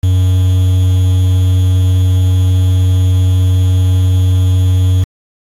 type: tone with quantisation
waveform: triangle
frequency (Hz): 92.5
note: F#2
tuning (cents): 0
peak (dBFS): -5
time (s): 0.03-5.04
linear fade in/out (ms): 5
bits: 5
effects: AAC 48 kbps